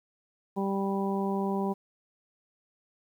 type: harmonic tone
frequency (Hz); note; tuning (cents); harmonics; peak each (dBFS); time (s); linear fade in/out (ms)
196.1; G3; +1; 1 / 2 / 3 / 4 / 5; -29 / -32 / -40 / -36 / -37; 0.56-1.74; 20
effects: 10-bit